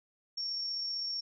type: tone with amplitude modulation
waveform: sine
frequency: 5490 Hz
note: F8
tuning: 31 cents flat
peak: -32 dBFS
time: 0.37-1.21 s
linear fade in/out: 10 ms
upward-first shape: sine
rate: 35.6 Hz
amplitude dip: 25%
effects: none